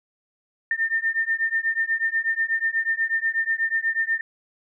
sine beating tone pair, 1804 / 1812.2 Hz, A6 / A#6, +43 / -49 cents, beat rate 8.2 Hz, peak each -24 dBFS, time 0.71-4.21 s, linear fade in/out 2 ms, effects none

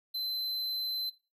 square tone, 4064 Hz, B7, 49 cents sharp, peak -33 dBFS, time 0.14-1.1 s, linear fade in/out 10 ms, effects noise-tail reverb RT60 0.3 s tail -18 dB re dry

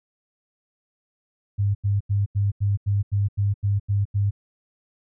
sine tone bursts, 100.9 Hz, G#2, 49 cents flat, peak -18 dBFS, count 11, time 1.58-4.31 s, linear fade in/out 20 ms, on 170 ms, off 86 ms, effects none

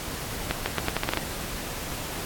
accelerating click train, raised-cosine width 0.3 ms, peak -8 dBFS, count 9, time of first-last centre 0.51-1.173 s, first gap 150 ms, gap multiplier 0.82, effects pink hiss -34 dBFS RMS until 2.25 s + AAC 64 kbps

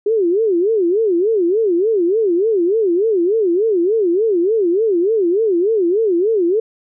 sine tone with vibrato, 392 Hz, G4, in tune, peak -12 dBFS, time 0.06-6.6 s, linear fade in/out 5 ms, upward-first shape sine, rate 3.4 Hz, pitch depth 260 cents each way, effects none

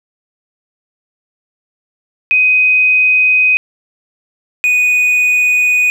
sine / triangle tone pair in turn, 2508 / 2481 Hz, D#7 / D#7, +13 / -6 cents, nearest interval unison, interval 19 cents, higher first, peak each -7 dBFS, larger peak neither, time 2.31-3.57 / 4.64-5.9 s, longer neither, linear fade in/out 0 ms, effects none

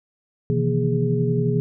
sine tone cluster, 126.5 / 154.7 / 165.9 / 234.8 / 414.2 Hz, B2 / D#3 / E3 / A#3 / G#4, +42 / -10 / +11 / +13 / -5 cents, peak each -22 / -27 / -24 / -27 / -24 dBFS, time 0.5-1.6 s, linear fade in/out 0 ms, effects none

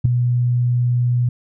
sine tone with ADSR envelope, 122.3 Hz, B2, 16 cents flat, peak -6 dBFS, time 0.04-1.29 s, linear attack 14 ms, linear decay 3 ms, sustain -8 dB, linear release 4 ms, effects none

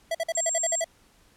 square tone bursts, 660 Hz, E5, 2 cents sharp, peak -25 dBFS, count 9, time 0.11-0.844 s, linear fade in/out 5 ms, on 38 ms, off 49 ms
sine tone, 7459 Hz, A#8, in tune, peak -25 dBFS, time 0.35-0.81 s, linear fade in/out 2 ms
effects pink hiss -60 dBFS RMS until 1.36 s + low-pass 12000 Hz 12 dB/octave

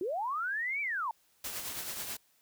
sine linear two-way sweep, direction up then down, 329.6 to 2353 to 858 Hz, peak -31 dBFS, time 0.01-1.11 s, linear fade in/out 2 ms, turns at 0.81 s
white noise with tremolo, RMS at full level -37 dBFS, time 1.44-2.17 s, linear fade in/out 5 ms, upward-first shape triangle, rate 9.3 Hz, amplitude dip 50%
effects white hiss -69 dBFS RMS until 2.41 s

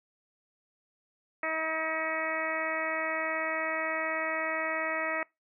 harmonic tone, 318.6 Hz, D#4, 41 cents sharp, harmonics 1 / 2 / 3 / 4 / 5 / 6 / 7 / 8, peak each -42 / -35 / -40 / -36 / -43 / -34 / -37 / -44 dBFS, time 1.43-5.23 s, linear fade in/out 2 ms, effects noise-tail reverb RT60 0.2 s tail -24 dB re dry

